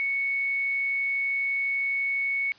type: tone with quantisation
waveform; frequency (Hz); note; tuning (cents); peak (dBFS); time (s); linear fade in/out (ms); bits
sine; 2217; C#7; 0; -24; 0-2.52; 0; 9
effects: white hiss -54 dBFS RMS until 2.58 s + resampled to 11025 Hz